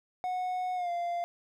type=tone with pitch glide; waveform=triangle; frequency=733 to 693.9 Hz; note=F#5 to F5; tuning=-16 to -11 cents; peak=-28 dBFS; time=0.24-1.24 s; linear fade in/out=0 ms; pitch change=-95 cents; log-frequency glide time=0.75-0.9 s; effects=none